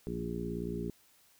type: harmonic tone with a mistuned harmonic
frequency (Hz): 58.1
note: A#1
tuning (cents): -5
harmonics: 1 / 2 / 3 / 4 / 5 / 6 / 7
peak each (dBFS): -44 / -46 / -39 / -41 / -45 / -42 / -41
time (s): 0.07-0.9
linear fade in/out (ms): 0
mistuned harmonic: 7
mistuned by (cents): +15
effects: white hiss -65 dBFS RMS until 1.39 s